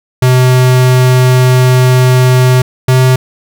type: tone pair in turn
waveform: square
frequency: 127.4 / 128.81 Hz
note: C3 / C3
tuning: -46 / -27 cents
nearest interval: unison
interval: 19 cents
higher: second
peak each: -5 dBFS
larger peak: neither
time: 0.22-2.62 / 2.88-3.16 s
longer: first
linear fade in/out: 5 ms
effects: none